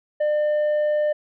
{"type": "tone with tanh clipping", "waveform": "sine", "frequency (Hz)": 600, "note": "D5", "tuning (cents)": 37, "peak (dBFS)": -19, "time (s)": [0.2, 1.13], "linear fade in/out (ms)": 10, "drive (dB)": 4, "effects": []}